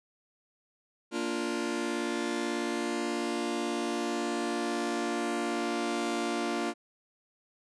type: chord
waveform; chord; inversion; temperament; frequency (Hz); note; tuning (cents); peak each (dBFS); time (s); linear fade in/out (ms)
sawtooth; Bb major; none; just; 233.1 / 291.4 / 349.6; Bb3 / D4 / F4; 0 / -13 / +2; -31 / -31 / -29; 1.11-6.74; 50
effects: resampled to 22050 Hz